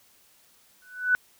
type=tone with exponential growth; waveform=sine; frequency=1491 Hz; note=F#6; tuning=13 cents sharp; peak=-15 dBFS; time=0.82-1.15 s; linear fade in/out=0 ms; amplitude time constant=70 ms; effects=white hiss -60 dBFS RMS until 1.39 s